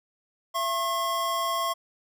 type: tone pair together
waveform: square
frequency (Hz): 672.6 / 1081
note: E5 / C#6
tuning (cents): +35 / -44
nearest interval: minor sixth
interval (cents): 821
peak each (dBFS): -32 / -27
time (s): 0.54-1.74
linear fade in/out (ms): 20
effects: none